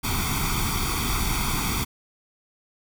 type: noise with comb filter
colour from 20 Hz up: pink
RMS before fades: -25 dBFS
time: 0.03-1.85 s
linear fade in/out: 20 ms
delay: 0.87 ms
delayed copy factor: +1
effects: none